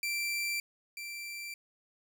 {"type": "tone pair in turn", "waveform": "sawtooth", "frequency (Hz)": [2349, 2349], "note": ["D7", "D7"], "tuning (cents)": [0, 0], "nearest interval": "unison", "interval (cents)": 0, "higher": "neither", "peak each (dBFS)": [-28, -36], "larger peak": "first", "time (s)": [[0.03, 0.6], [0.97, 1.54]], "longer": "neither", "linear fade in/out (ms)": 2, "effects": []}